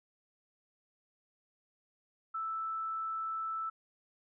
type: tone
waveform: sine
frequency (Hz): 1318.5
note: E6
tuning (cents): 0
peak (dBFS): -34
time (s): 2.34-3.7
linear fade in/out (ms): 10
effects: none